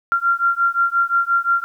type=beating tone pair; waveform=sine; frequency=1378 / 1383.7 Hz; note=F6 / F6; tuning=-24 / -16 cents; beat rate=5.7 Hz; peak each=-18 dBFS; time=0.12-1.64 s; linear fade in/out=0 ms; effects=9-bit